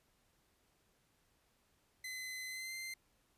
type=tone with pitch glide; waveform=sawtooth; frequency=2036 to 2082 Hz; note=C7 to C7; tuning=-48 to -9 cents; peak=-39 dBFS; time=2.04-2.94 s; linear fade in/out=5 ms; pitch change=+39 cents; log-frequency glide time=2.48-2.74 s; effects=pink hiss -75 dBFS RMS until 3.37 s + resampled to 32000 Hz